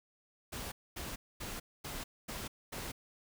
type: noise bursts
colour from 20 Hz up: pink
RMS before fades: -42 dBFS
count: 6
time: 0.52-2.92 s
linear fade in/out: 10 ms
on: 200 ms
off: 240 ms
effects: none